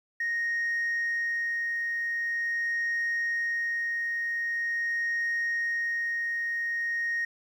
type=tone with tremolo; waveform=sine; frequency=1864.7 Hz; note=A#6; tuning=in tune; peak=-24 dBFS; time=0.2-7.25 s; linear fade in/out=5 ms; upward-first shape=sine; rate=0.44 Hz; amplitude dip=25%; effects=tanh soft clip ceiling -24 dBFS + 10-bit